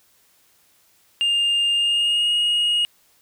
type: tone with pitch glide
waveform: sine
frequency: 2810 to 2874 Hz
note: F7 to F7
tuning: +10 to +49 cents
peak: -14 dBFS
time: 1.21-2.85 s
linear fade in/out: 0 ms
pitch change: +39 cents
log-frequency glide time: 1.74-2.33 s
effects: tanh soft clip ceiling -16 dBFS + white hiss -59 dBFS RMS until 3.21 s